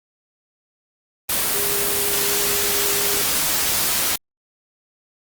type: tone in noise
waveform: sine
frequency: 405.9 Hz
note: G#4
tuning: 40 cents flat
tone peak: -28 dBFS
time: 1.54-3.22 s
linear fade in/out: 5 ms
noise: white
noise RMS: -20 dBFS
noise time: 1.29-4.16 s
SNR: -11 dB
effects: Opus 24 kbps